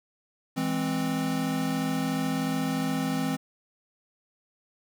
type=chord; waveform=square; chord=E augmented; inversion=none; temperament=equal; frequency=164.81 / 207.7 / 261.6 Hz; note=E3 / G#3 / B#3; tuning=0 / 0 / 0 cents; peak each=-32 / -34 / -29 dBFS; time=0.56-3.37 s; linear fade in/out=20 ms; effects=9-bit